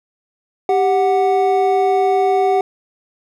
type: tone pair together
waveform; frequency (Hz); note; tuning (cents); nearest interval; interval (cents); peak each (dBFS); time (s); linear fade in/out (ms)
triangle; 392.5 / 740; G4 / F#5; +2 / 0; major seventh; 1098; -13; 0.69-2.61; 2
effects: none